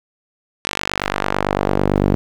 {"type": "tone with band-pass filter sweep", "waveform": "sawtooth", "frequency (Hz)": 48.94, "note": "G1", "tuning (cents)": -2, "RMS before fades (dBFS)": -19, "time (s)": [0.64, 2.15], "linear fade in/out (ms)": 0, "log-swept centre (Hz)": [3500, 260], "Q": 0.77, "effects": ["7-bit"]}